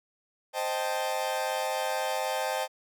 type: chord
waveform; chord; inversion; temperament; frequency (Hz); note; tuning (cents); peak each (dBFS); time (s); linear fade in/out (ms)
40% pulse; A half-diminished seventh; first; equal; 523.3 / 622.3 / 784 / 880; C5 / Eb5 / G5 / A5; 0 / 0 / 0 / 0; -33; 0.53-2.68; 50
effects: none